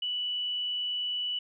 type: tone with frequency modulation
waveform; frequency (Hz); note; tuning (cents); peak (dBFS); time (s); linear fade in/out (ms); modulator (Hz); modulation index
sine; 2960; F#7; 0; -29; 0.02-1.39; 5; 89.1; 0.24
effects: none